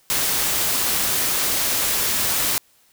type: noise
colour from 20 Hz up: white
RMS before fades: -21 dBFS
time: 0.1-2.58 s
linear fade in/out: 0 ms
effects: white hiss -58 dBFS RMS until 2.92 s